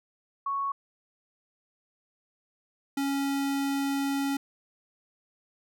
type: tone pair in turn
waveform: sine / square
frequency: 1108.7 / 277.2 Hz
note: C#6 / C#4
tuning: 0 / 0 cents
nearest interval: 2 octaves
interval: 2400 cents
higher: first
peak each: -27 / -27 dBFS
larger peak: neither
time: 0.46-0.72 / 2.97-4.37 s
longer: second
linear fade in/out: 5 ms
effects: none